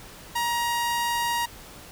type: tone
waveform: sawtooth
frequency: 945 Hz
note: A#5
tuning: 23 cents sharp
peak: -20 dBFS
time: 0.35-1.46 s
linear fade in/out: 10 ms
effects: pink hiss -45 dBFS RMS until 1.91 s